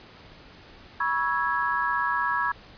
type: chord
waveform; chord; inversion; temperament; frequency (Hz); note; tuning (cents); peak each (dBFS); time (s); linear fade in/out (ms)
sine; C# minor seventh; third; equal with one note detuned; 972.5 / 1108.7 / 1318.5 / 1661.2; B5 / C#6 / E6 / G#6; -27 / 0 / 0 / 0; -28 / -29 / -31 / -27; 1-2.52; 5
effects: pink hiss -49 dBFS RMS until 2.77 s + resampled to 11025 Hz